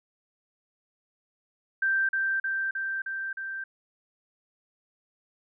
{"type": "tone with echo", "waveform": "sine", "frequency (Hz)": 1568, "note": "G6", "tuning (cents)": 0, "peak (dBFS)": -22, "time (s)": [1.82, 2.09], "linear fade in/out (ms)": 5, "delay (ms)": 310, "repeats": 5, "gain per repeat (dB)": -2, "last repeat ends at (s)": 3.64, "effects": []}